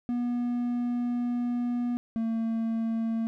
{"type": "tone pair in turn", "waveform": "triangle", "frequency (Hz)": [242.2, 226.3], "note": ["B3", "A3"], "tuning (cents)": [-34, 49], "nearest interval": "minor second", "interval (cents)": 117, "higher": "first", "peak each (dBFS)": -24, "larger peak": "neither", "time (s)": [[0.09, 1.97], [2.16, 3.27]], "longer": "first", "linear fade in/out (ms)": 0, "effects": []}